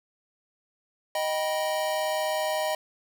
square chord, Eb augmented, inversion none, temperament just, 622.3 / 777.8 / 972.3 Hz, Eb5 / G5 / B5, 0 / -14 / -27 cents, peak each -28 / -33 / -34 dBFS, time 1.15-2.75 s, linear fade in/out 2 ms, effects none

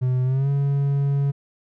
triangle tone with pitch glide, 127.2 to 140.32 Hz, C3 to C#3, -48 to +21 cents, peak -16 dBFS, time 0.01-1.32 s, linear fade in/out 20 ms, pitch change +169 cents, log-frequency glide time 0.24-0.49 s, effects none

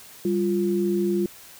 sine tone pair together, 197.29 / 349.2 Hz, G3 / F4, +11 / 0 cents, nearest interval minor seventh, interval 989 cents, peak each -24 / -22 dBFS, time 0.25-1.26 s, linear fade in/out 2 ms, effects white hiss -46 dBFS RMS until 1.59 s

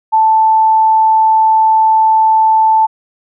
sine tone, 880 Hz, A5, in tune, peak -6 dBFS, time 0.12-2.87 s, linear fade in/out 20 ms, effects none

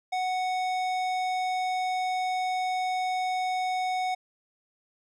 sine tone with tanh clipping, 740 Hz, F#5, in tune, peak -28 dBFS, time 0.12-4.15 s, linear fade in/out 10 ms, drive 16 dB, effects none

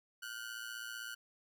sawtooth ring-modulated tone, 1480 Hz, F#6, in tune, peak -36 dBFS, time 0.22-1.15 s, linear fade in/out 10 ms, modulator 57.8 Hz, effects none

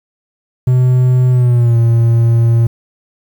triangle tone with pitch glide, 126.6 to 116.09 Hz, B2 to A#2, +43 to -7 cents, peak -5 dBFS, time 0.67-2.67 s, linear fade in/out 5 ms, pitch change -150 cents, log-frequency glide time 1.3-1.77 s, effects 7-bit

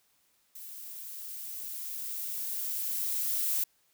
violet noise with level ramp, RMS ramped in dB -45 to -29 dBFS, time 0.55-3.64 s, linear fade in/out 5 ms, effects white hiss -70 dBFS RMS until 3.93 s

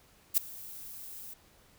violet noise with ADSR envelope, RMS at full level -22 dBFS, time 0.34-1.34 s, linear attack 33 ms, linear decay 9 ms, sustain -23 dB, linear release 8 ms, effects pink hiss -62 dBFS RMS until 1.78 s

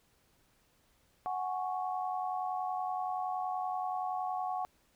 sine chord, F# suspended second, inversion none, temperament equal, 740 / 830.6 / 1108.7 Hz, F#5 / G#5 / C#6, 0 / 0 / 0 cents, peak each -34 / -40 / -40 dBFS, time 1.26-4.65 s, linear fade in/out 0 ms, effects pink hiss -70 dBFS RMS until 4.95 s

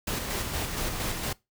pink noise with tremolo, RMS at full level -30 dBFS, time 0.07-1.33 s, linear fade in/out 5 ms, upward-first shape square, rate 4.3 Hz, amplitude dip 35%, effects noise-tail reverb RT60 0.2 s tail -21 dB re dry

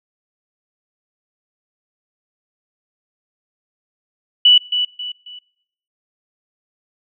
sine tone with echo, 2960 Hz, F#7, in tune, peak -6 dBFS, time 4.45-4.58 s, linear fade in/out 5 ms, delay 270 ms, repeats 3, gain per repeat -9 dB, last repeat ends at 5.39 s, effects noise-tail reverb RT60 0.8 s tail -25 dB re dry

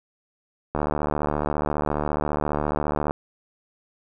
click train, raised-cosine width 1 ms, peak -10 dBFS, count 177, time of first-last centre 0.75-3.109 s, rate 74.6 Hz, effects none

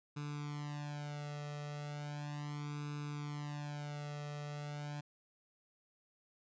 sawtooth tone with flanger, 146.83 Hz, D3, in tune, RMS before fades -43 dBFS, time 0.16-5.01 s, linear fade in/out 10 ms, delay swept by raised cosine 0.79 to 1.56 ms, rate 0.36 Hz, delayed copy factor +1, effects resampled to 16000 Hz

